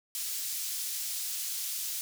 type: high-pass noise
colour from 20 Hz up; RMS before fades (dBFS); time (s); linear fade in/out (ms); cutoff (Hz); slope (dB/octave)
pink; -35; 0.15-2.01; 0; 5300; 12
effects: none